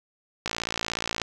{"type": "click train", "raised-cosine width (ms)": 0.2, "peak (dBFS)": -10, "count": 44, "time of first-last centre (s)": [0.46, 1.217], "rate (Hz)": 56.8, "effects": []}